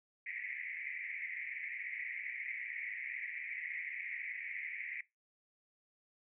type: band-pass noise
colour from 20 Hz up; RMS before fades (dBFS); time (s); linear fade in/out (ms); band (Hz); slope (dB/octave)
white; -43; 0.26-5.01; 5; 1900 to 2300; 96
effects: noise-tail reverb RT60 0.2 s tail -20 dB re dry